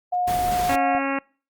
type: tone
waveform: sine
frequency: 719 Hz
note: F#5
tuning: 50 cents flat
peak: -20 dBFS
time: 0.12-0.99 s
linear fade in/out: 10 ms
type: noise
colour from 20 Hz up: pink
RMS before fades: -30 dBFS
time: 0.27-0.76 s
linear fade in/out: 10 ms
type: click train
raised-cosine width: 2 ms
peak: -25 dBFS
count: 4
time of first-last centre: 0.31-0.95 s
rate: 4.69 Hz
type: harmonic tone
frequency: 274.1 Hz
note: C#4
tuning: 19 cents flat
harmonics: 1 / 2 / 3 / 4 / 5 / 6 / 7 / 8 / 9 / 10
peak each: -26 / -29 / -31 / -32 / -33 / -34 / -34 / -35 / -36 / -36 dBFS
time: 0.69-1.19 s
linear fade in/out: 5 ms
effects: noise-tail reverb RT60 0.4 s tail -26 dB re dry + Opus 32 kbps